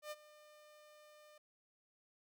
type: tone with ADSR envelope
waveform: sawtooth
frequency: 602 Hz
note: D5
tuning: 43 cents sharp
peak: -38 dBFS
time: 0.02-1.38 s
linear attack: 93 ms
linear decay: 35 ms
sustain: -18 dB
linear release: 4 ms
effects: none